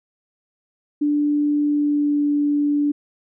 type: tone with pitch glide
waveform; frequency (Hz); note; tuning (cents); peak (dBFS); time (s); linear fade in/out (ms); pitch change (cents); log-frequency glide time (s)
sine; 293.7 to 291.3; D4 to D4; 0 to -14; -16; 1.01-2.92; 10; -14; 1.65-2.26
effects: none